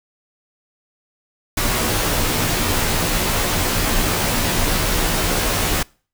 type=noise with comb filter; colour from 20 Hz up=pink; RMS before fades=-19 dBFS; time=1.57-5.83 s; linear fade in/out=5 ms; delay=15 ms; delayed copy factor=-0.85; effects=noise-tail reverb RT60 0.4 s tail -25 dB re dry